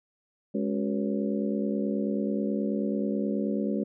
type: harmonic tone with a mistuned harmonic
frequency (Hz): 69.3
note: C#2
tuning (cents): 0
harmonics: 3 / 4 / 5 / 6 / 7 / 8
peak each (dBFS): -28 / -32 / -34 / -45 / -36 / -37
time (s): 0.54-3.84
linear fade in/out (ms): 10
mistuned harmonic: 5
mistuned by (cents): +120
effects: none